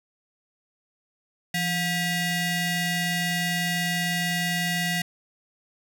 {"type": "ring-modulated tone", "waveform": "sawtooth", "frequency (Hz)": 889, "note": "A5", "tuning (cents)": 18, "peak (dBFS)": -17, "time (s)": [1.54, 5.02], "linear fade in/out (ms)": 5, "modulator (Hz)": 1060, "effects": []}